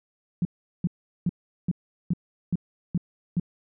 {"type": "tone bursts", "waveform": "sine", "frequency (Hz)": 174.61, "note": "F3", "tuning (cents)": 0, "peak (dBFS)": -20, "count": 8, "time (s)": [0.42, 3.398], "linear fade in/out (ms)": 2, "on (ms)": 31, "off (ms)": 390, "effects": []}